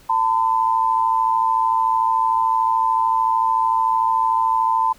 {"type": "tone pair together", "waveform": "sine", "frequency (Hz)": [898.5, 1012], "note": ["A5", "B5"], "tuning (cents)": [36, 42], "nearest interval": "major second", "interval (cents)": 206, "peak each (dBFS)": -18, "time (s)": [0.09, 4.93], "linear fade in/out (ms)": 10, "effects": ["pink hiss -50 dBFS RMS until 4.98 s"]}